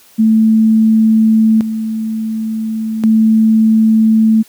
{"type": "tone with tremolo", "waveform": "sine", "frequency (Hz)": 220.6, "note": "A3", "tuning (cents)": 5, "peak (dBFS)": -6, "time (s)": [0.18, 4.43], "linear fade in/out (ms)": 20, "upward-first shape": "square", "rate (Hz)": 0.35, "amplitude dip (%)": 65, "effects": ["white hiss -45 dBFS RMS until 4.48 s", "high-pass 80 Hz 12 dB/octave"]}